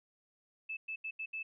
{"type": "tone bursts at uneven times", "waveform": "sine", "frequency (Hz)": 2622, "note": "E7", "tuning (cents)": -10, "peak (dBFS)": -37, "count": 5, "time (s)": [[0.69, 0.77], [0.88, 0.96], [1.04, 1.11], [1.19, 1.26], [1.33, 1.43]], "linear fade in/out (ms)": 10, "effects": []}